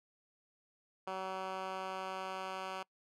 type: tone with band-pass filter sweep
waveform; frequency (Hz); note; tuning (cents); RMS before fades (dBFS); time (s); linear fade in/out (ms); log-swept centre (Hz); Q
10% pulse; 189; F#3; +37; -41; 1.07-2.83; 5; 1000 to 1600; 0.71
effects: noise-tail reverb RT60 0.1 s tail -24 dB re dry